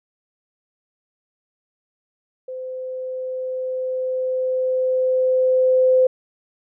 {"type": "tone with level ramp", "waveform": "sine", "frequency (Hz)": 514, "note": "C5", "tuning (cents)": -31, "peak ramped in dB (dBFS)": [-28, -11], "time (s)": [2.48, 6.07], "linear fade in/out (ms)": 5, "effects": []}